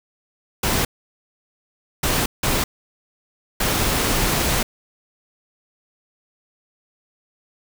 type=noise bursts at uneven times; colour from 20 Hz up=pink; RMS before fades=-20 dBFS; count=4; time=0.63-0.85 / 2.03-2.26 / 2.43-2.64 / 3.6-4.63 s; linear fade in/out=5 ms; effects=none